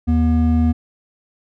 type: tone pair together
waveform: triangle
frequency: 80.1 / 240 Hz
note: E2 / B3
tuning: -49 / -49 cents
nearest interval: octave + perfect fifth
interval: 1900 cents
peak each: -13 dBFS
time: 0.07-0.73 s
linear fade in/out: 20 ms
effects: none